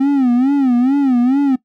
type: tone with vibrato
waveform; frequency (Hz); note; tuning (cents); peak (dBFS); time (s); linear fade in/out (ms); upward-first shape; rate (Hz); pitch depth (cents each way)
triangle; 261.6; C4; 0; -8; 0-1.56; 10; sine; 2.3; 150
effects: noise-tail reverb RT60 0.1 s tail -18 dB re dry